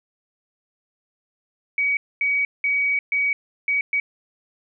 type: tone bursts at uneven times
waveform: sine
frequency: 2263 Hz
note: C#7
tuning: 35 cents sharp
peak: -18 dBFS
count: 6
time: 1.78-1.97 / 2.21-2.45 / 2.64-2.99 / 3.12-3.33 / 3.68-3.81 / 3.93-4 s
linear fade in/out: 2 ms
effects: none